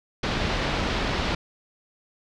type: low-pass noise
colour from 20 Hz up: pink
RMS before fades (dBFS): -26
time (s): 0.23-1.35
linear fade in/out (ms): 5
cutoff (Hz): 4600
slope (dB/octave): 24
effects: none